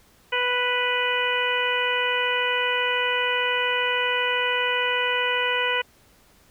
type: harmonic tone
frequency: 493.9 Hz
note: B4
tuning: in tune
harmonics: 1 / 2 / 3 / 4 / 5 / 6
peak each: -28 / -28 / -28 / -28 / -28 / -28 dBFS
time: 0.32-5.82 s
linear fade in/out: 10 ms
effects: pink hiss -57 dBFS RMS until 6.5 s